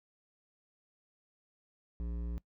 sine tone with hard clipping, 58.27 Hz, A#1, in tune, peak -37 dBFS, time 2-2.38 s, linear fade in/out 0 ms, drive 12 dB, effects noise-tail reverb RT60 0.1 s tail -21 dB re dry

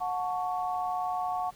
sine tone cluster, 729 / 881 / 1115 Hz, F#5 / A5 / C#6, -26 / +2 / +10 cents, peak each -30 / -36 / -35 dBFS, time 0-1.51 s, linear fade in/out 20 ms, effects pink hiss -56 dBFS RMS until 1.55 s

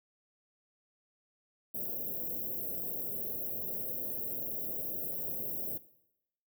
white band-stop noise, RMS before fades -37 dBFS, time 1.74-5.78 s, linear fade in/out 10 ms, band 640 to 13000 Hz, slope 48 dB/octave, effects noise-tail reverb RT60 0.8 s tail -17 dB re dry + high-pass 100 Hz 12 dB/octave

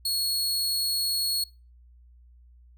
sawtooth tone, 4338 Hz, C#8, 38 cents flat, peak -22 dBFS, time 0.05-1.44 s, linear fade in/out 5 ms, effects noise-tail reverb RT60 0.3 s tail -22 dB re dry + added 60 Hz sine -51 dBFS peak until 2.77 s

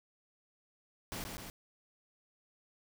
pink noise with echo, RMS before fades -41 dBFS, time 1.12-1.24 s, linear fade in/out 0 ms, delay 130 ms, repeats 2, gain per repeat -3 dB, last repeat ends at 1.5 s, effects none

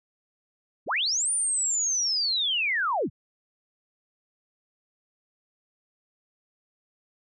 sine linear two-way sweep, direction up then down, 70 to 9397 to 70 Hz, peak -23 dBFS, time 0.86-3.1 s, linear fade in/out 50 ms, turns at 1.32 s, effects none

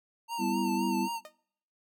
square tone with vibrato, 908 Hz, A#5, 46 cents flat, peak -33 dBFS, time 0.28-1.21 s, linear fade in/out 50 ms, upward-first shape sine, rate 3.9 Hz, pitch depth 54 cents each way
sine chord, E minor, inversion first, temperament equal with one note detuned, 196 / 246.9 / 331.5 Hz, G3 / B3 / E4, 0 / 0 / +10 cents, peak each -32 dBFS, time 0.38-1.09 s, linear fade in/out 50 ms
sawtooth tone with exponential decay, 614 Hz, D#5, 23 cents flat, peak -37 dBFS, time 1.25-1.35 s, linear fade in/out 1 ms, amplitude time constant 21 ms
effects noise-tail reverb RT60 0.7 s tail -26 dB re dry

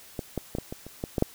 clicks, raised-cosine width 2 ms, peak -17 / -15 / -17 / -16 / -21 / -27 / -16 / -12 / -7 dBFS, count 9, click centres 0.192 / 0.377 / 0.551 / 0.585 / 0.725 / 0.866 / 1.039 / 1.182 / 1.224 s, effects white hiss -50 dBFS RMS until 1.34 s

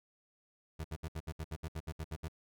30% pulse tone bursts, 79.7 Hz, D#2, 42 cents sharp, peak -35 dBFS, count 13, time 0.79-2.284 s, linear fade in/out 10 ms, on 54 ms, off 66 ms, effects none

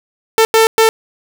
sawtooth tone bursts at uneven times, 446.4 Hz, A4, 25 cents sharp, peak -3 dBFS, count 3, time 0.38-0.45 / 0.54-0.67 / 0.78-0.89 s, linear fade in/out 0 ms, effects none

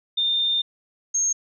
sine tone pair in turn, 3616 / 6471 Hz, A7 / G#8, +47 / -46 cents, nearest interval minor seventh, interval 1007 cents, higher second, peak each -19 dBFS, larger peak neither, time 0.17-0.62 / 1.14-1.33 s, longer first, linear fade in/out 10 ms, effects none

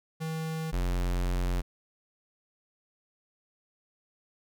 square tone pair in turn, 160.1 / 44.64 Hz, D#3 / F1, +50 / +39 cents, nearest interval octave + minor seventh, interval 2211 cents, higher first, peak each -32 / -27 dBFS, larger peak second, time 0.2-0.72 / 0.72-1.62 s, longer second, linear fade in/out 20 ms, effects none

